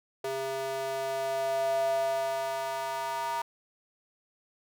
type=tone with high-pass filter sweep; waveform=square; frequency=134.3 Hz; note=C3; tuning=46 cents sharp; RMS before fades=-31 dBFS; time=0.24-3.42 s; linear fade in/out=5 ms; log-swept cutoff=500 to 890 Hz; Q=7.1; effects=none